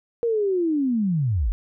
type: linear sweep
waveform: sine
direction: down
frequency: 476.9 to 38.89 Hz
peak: -19 dBFS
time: 0.23-1.52 s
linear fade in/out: 0 ms
effects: none